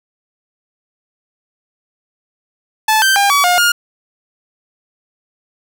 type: tone with pitch steps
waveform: sawtooth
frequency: 870 / 1559 / 802 / 1138 / 713 / 1419 Hz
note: A5 / G6 / G5 / C#6 / F5 / F6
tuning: -20 / -10 / +39 / +45 / +36 / +27 cents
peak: -6 dBFS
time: 2.88-3.72 s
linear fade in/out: 5 ms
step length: 140 ms
effects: none